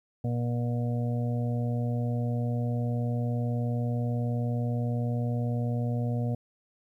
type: harmonic tone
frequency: 119.9 Hz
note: A#2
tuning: 49 cents sharp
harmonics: 1 / 2 / 4 / 5 / 6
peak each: -27 / -33 / -39 / -41 / -43 dBFS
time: 0.24-6.35 s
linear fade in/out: 5 ms
effects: 11-bit